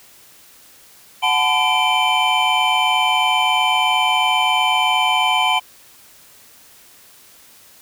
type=tone cluster; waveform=triangle; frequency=740 / 868 / 1011 / 2354 / 3073 Hz; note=F#5 / A5 / B5 / D7 / G7; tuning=0 / -24 / +40 / +3 / -35 cents; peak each=-19 dBFS; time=1.22-5.6 s; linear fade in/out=20 ms; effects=white hiss -47 dBFS RMS until 7.81 s